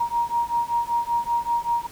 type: beating tone pair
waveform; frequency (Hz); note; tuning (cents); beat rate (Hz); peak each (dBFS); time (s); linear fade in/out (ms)
sine; 940 / 945.2; A#5 / A#5; +14 / +24; 5.2; -24; 0-1.87; 10
effects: pink hiss -45 dBFS RMS until 1.91 s